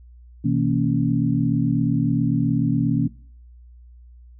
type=tone cluster; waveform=sine; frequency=125.6 / 162.7 / 231.9 / 279.2 Hz; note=B2 / E3 / A#3 / C#4; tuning=+30 / -22 / -9 / +13 cents; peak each=-23 dBFS; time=0.44-3.08 s; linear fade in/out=10 ms; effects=noise-tail reverb RT60 0.5 s tail -21 dB re dry + added 60 Hz sine -43 dBFS peak until 4.39 s